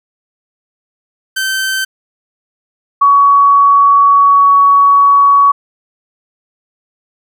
sawtooth / sine tone pair in turn, 1546 / 1125.1 Hz, G6 / C#6, -24 / +25 cents, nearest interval tritone, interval 551 cents, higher first, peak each -10 / -4 dBFS, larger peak second, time 1.36-1.85 / 3.01-5.52 s, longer second, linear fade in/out 10 ms, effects none

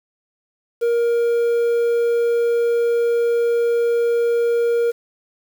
triangle tone with quantisation, 470 Hz, A#4, 14 cents sharp, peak -13 dBFS, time 0.81-4.92 s, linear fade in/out 20 ms, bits 7, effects none

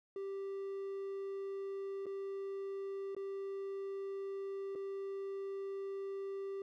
triangle tone with dropouts, 392 Hz, G4, in tune, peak -37 dBFS, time 0.16-6.62 s, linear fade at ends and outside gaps 2 ms, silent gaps 2.058-2.065 / 3.149-3.165 / 4.752-4.756 s, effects none

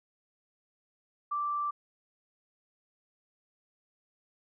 sine tone, 1172 Hz, D6, 4 cents flat, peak -29 dBFS, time 1.31-1.71 s, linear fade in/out 10 ms, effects none

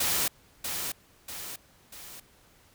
white noise with echo, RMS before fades -27 dBFS, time 0-0.28 s, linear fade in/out 5 ms, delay 640 ms, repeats 3, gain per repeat -6 dB, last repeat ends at 2.2 s, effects pink hiss -60 dBFS RMS until 2.74 s

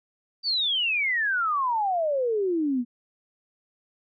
sine exponential sweep, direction down, 4699 to 233.1 Hz, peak -22 dBFS, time 0.43-2.85 s, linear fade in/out 50 ms, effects none

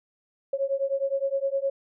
sine beating tone pair, 543 / 552.7 Hz, C#5 / C#5, -36 / -5 cents, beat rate 9.7 Hz, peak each -27 dBFS, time 0.53-1.7 s, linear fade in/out 5 ms, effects none

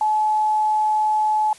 sine tone, 857 Hz, A5, 46 cents flat, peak -16 dBFS, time 0.01-1.53 s, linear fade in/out 2 ms, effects white hiss -46 dBFS RMS until 1.58 s + resampled to 24000 Hz

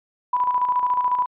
sine tone with tremolo, 990 Hz, B5, 4 cents sharp, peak -16 dBFS, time 0.33-1.26 s, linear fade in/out 5 ms, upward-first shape square, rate 14 Hz, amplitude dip 50%, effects resampled to 8000 Hz

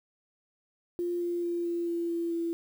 sine tone with pitch steps, 349.2 / 347 / 344.8 / 342.6 / 340.4 / 338.3 / 336.1 Hz, F4 / F4 / F4 / F4 / F4 / E4 / E4, 0 / -11 / -22 / -33 / -44 / +45 / +34 cents, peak -28 dBFS, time 0.99-2.53 s, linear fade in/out 0 ms, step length 220 ms, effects 9-bit

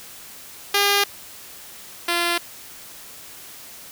5% pulse tone pair in turn, 403.8 / 344.2 Hz, G#4 / F4, -49 / -25 cents, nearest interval minor third, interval 276 cents, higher first, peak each -5 / -8 dBFS, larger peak first, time 0.74-1.04 / 2.08-2.38 s, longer neither, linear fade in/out 5 ms, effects white hiss -41 dBFS RMS until 3.91 s

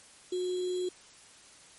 sine tone with sample-and-hold, 363.6 Hz, F#4, 30 cents flat, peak -29 dBFS, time 0.32-0.89 s, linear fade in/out 5 ms, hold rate 3675 Hz, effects white hiss -55 dBFS RMS until 1.78 s + MP3 48 kbps

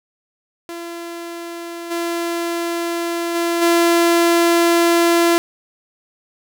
sawtooth tone with level steps, 340 Hz, F4, 46 cents flat, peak -24 / -16 / -13 / -8 dBFS, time 0.69-5.38 s, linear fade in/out 0 ms, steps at 1.9 / 3.34 / 3.61 s, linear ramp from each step 20 ms, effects none

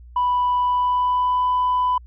sine tone with pitch glide, 987.8 to 998.1 Hz, B5 to B5, 0 to +18 cents, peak -15 dBFS, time 0.16-1.98 s, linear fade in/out 5 ms, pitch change +18 cents, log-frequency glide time 0.59-1.46 s, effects tanh soft clip ceiling -14 dBFS + added 60 Hz sine -40 dBFS peak until 2.06 s

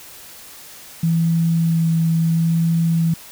sine tone with vibrato, 164.81 Hz, E3, in tune, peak -14 dBFS, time 1.03-3.14 s, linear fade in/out 5 ms, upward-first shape sine, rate 0.73 Hz, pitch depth 11 cents each way, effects white hiss -40 dBFS RMS until 3.31 s

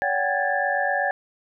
sine tone cluster, 569 / 741 / 789 / 1652 / 1749 Hz, C#5 / F#5 / G5 / G#6 / A6, +45 / +2 / +11 / -10 / -11 cents, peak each -27 dBFS, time 0.02-1.11 s, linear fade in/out 0 ms, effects none

